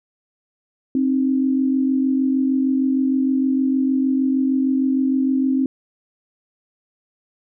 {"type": "tone pair together", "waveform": "sine", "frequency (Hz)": [263.6, 310.1], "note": ["C4", "D#4"], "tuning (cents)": [13, -6], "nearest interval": "minor third", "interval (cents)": 281, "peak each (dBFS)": [-16, -24], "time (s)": [0.95, 5.66], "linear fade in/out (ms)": 2, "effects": []}